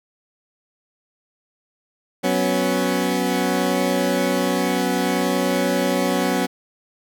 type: chord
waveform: 20% pulse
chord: F# suspended fourth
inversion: none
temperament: equal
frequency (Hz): 185 / 246.9 / 277.2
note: F#3 / B3 / C#4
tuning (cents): 0 / 0 / 0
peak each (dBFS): -18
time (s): 2.23-6.47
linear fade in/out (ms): 20
effects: none